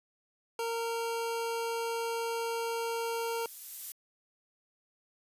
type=tone; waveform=25% pulse; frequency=461 Hz; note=A#4; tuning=19 cents flat; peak=-28 dBFS; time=0.59-3.46 s; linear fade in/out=2 ms
type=noise with exponential growth; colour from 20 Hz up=violet; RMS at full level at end=-37 dBFS; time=1.39-3.92 s; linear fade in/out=2 ms; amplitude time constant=550 ms
effects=resampled to 32000 Hz